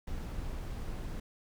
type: noise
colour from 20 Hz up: brown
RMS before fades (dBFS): -38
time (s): 0.07-1.2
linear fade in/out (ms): 5
effects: none